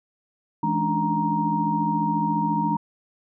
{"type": "tone cluster", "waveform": "sine", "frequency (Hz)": [163.8, 209.9, 284.1, 298.4, 936], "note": ["E3", "G#3", "C#4", "D4", "A#5"], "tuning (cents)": [-11, 19, 43, 28, 7], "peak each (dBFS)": [-28, -27, -31, -30, -23], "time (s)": [0.63, 2.77], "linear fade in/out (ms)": 5, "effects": []}